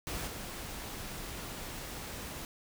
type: noise with level steps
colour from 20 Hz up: pink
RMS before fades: -38 / -42 dBFS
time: 0.07-2.45 s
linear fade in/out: 0 ms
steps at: 0.27 s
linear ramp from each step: 5 ms
effects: none